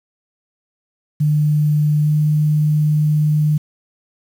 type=tone with pitch glide; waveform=sine; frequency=150.1 to 151.41 Hz; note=D3 to D#3; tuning=+38 to -47 cents; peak=-12 dBFS; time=1.2-3.58 s; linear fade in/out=10 ms; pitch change=+15 cents; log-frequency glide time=2.02-2.14 s; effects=7-bit